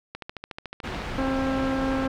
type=click train; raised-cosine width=0.3 ms; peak=-19 dBFS; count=13; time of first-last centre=0.15-1.02 s; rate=13.8 Hz
type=low-pass noise; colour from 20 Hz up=pink; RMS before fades=-32 dBFS; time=0.83-2.08 s; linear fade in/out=20 ms; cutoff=2900 Hz; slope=12 dB/octave
type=harmonic tone; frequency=266.3 Hz; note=C4; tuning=31 cents sharp; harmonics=1 / 2 / 3 / 4 / 5 / 6; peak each=-25 / -30 / -36 / -39 / -38 / -39 dBFS; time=1.18-2.08 s; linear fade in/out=5 ms
effects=none